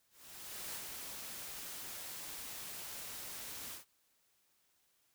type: noise with ADSR envelope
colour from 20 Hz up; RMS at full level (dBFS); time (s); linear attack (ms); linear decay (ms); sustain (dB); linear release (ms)
white; -43; 0.1-3.85; 650; 55; -3; 120
effects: white hiss -75 dBFS RMS until 5.14 s